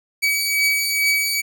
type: beating tone pair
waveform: sawtooth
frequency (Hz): 2276 / 2278.3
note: C#7 / C#7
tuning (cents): +45 / +47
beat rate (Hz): 2.3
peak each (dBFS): -15 / -20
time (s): 0.22-1.42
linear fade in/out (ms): 20
effects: none